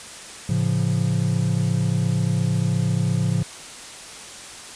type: chord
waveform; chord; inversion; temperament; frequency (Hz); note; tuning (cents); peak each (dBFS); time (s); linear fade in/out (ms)
triangle; A augmented; none; equal with one note detuned; 110 / 138.59 / 172.81; A2 / C#3 / E#3; 0 / 0 / -18; -21; 0.49-3.43; 5
effects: white hiss -38 dBFS RMS until 4.75 s + resampled to 22050 Hz